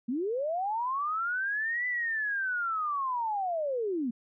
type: linear two-way sweep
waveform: sine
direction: up then down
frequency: 221.7 to 2001 to 221.7 Hz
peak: -28 dBFS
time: 0.08-4.11 s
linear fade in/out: 10 ms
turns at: 1.87 s
effects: none